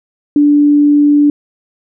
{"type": "tone", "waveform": "sine", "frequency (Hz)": 292, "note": "D4", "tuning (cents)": -10, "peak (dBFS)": -5, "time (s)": [0.36, 1.3], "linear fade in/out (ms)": 2, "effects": []}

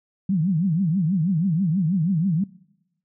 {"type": "tone with vibrato", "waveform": "sine", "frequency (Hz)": 174.61, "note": "F3", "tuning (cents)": 0, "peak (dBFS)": -18, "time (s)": [0.29, 2.44], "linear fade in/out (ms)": 5, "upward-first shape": "triangle", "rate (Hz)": 6.2, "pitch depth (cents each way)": 290, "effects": ["noise-tail reverb RT60 0.9 s tail -23 dB re dry"]}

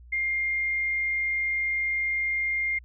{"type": "tone", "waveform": "sine", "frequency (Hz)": 2115, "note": "C7", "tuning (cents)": 18, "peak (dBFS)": -24, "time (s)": [0.12, 2.79], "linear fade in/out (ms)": 10, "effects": ["added 60 Hz sine -46 dBFS peak until 2.84 s"]}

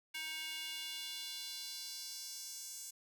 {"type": "tone with high-pass filter sweep", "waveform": "square", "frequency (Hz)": 314.6, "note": "D#4", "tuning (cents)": 19, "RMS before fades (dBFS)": -45, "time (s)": [0.14, 2.91], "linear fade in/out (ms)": 10, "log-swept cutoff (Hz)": [2300, 6900], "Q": 2.2, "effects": []}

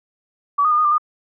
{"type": "tone with pitch steps", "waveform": "sine", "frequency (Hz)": [1144, 1237, 1208, 1235, 1188, 1223], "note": ["D6", "D#6", "D6", "D#6", "D6", "D#6"], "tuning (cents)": [-46, -10, 48, -13, 20, -30], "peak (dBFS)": -13, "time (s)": [0.58, 0.982], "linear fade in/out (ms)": 10, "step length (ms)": 67, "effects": []}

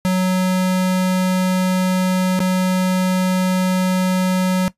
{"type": "tone with dropouts", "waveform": "square", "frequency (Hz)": 185, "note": "F#3", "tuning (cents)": 0, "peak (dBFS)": -15, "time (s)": [0.05, 4.68], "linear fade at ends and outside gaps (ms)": 0, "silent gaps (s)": [2.392, 2.403], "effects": ["noise-tail reverb RT60 0.1 s tail -17 dB re dry", "resampled to 32000 Hz"]}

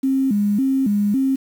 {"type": "tone with vibrato", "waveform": "sine", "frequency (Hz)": 234.2, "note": "A#3", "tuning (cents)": 8, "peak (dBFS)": -15, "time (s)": [0.03, 1.36], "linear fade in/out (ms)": 10, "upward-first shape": "square", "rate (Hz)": 1.8, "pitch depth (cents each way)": 230, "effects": ["7-bit"]}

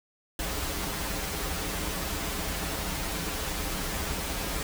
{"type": "noise with comb filter", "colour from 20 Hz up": "pink", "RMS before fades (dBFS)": -32, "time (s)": [0.39, 4.63], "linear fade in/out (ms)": 2, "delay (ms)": 8.3, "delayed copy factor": -0.8, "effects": []}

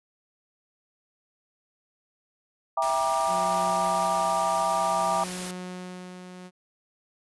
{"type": "chord", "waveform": "sine", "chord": "E half-diminished seventh", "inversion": "none", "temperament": "just", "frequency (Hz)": [659.3, 791.1, 949.3, 1186.7], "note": ["E5", "G5", "Bb5", "D6"], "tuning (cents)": [0, 16, 31, 18], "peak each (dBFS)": -28, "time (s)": [2.77, 5.24], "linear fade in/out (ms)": 5}
{"type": "noise", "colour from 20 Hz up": "white", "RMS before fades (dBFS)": -36, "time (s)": [2.82, 5.51], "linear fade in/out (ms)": 2}
{"type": "tone with tremolo", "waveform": "sawtooth", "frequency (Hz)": 181.8, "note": "F#3", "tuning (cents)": -30, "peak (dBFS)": -30, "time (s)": [3.26, 6.51], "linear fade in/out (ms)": 50, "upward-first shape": "sine", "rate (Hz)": 0.57, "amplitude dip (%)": 55}
{"effects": ["resampled to 24000 Hz"]}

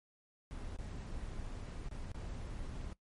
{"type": "noise with dropouts", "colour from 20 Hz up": "brown", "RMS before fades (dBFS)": -43, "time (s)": [0.51, 2.93], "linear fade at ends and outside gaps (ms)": 0, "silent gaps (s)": [[0.764, 0.787], [1.886, 1.912], [2.116, 2.145]], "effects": ["noise-tail reverb RT60 0.1 s tail -18 dB re dry", "MP3 48 kbps"]}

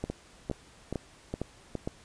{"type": "two click trains", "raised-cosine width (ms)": 2, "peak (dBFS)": [-18, -19], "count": [5, 5], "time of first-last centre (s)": [[0.04, 1.875], [0.1, 1.753]], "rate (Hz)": [2.18, 2.42], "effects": ["pink hiss -56 dBFS RMS until 2.04 s", "resampled to 22050 Hz"]}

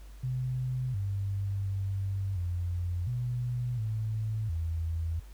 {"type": "tone with pitch steps", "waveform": "sine", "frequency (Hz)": [127.8, 98.7, 97.4, 87.9, 122.7, 109.3, 82.2], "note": ["C3", "G2", "G2", "F2", "B2", "A2", "E2"], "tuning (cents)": [-40, 12, -11, 12, -11, -11, -4], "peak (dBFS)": -29, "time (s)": [0.23, 5.2], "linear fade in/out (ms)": 10, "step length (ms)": 710, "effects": ["added 50 Hz sine -45 dBFS peak until 5.33 s", "pink hiss -60 dBFS RMS until 5.33 s"]}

